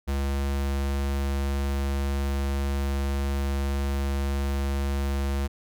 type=tone; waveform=square; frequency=69.3 Hz; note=C#2; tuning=in tune; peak=-25 dBFS; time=0.07-5.48 s; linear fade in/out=20 ms; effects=none